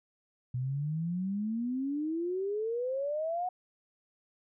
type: exponential sweep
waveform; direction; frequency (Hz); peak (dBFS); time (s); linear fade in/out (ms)
sine; up; 122.7 to 740; -30; 0.54-3.49; 5
effects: none